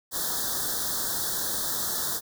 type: band-stop noise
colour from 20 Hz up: white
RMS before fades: -29 dBFS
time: 0.11-2.21 s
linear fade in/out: 50 ms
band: 1800 to 3400 Hz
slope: 96 dB/octave
effects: none